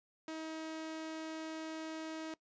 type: tone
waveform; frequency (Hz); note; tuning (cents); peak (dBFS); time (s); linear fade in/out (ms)
sawtooth; 318.1; D#4; +38; -37; 0.28-2.34; 2
effects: noise-tail reverb RT60 0.1 s tail -21 dB re dry + resampled to 16000 Hz